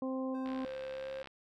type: harmonic tone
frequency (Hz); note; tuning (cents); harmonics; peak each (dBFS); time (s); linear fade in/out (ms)
261.6; C4; 0; 1 / 2 / 3 / 4; -35 / -39 / -49 / -47; 0.02-0.65; 2
type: tone with pitch glide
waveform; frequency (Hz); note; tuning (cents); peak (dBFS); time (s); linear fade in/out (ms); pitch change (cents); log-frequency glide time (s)
triangle; 523.3 to 530.9; C5 to C5; 0 to +25; -37; 0.34-1.23; 10; +25; 0.9-1.11
type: click train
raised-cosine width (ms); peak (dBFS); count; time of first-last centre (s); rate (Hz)
0.3; -32; 57; 0.46-1.273; 68.9
effects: none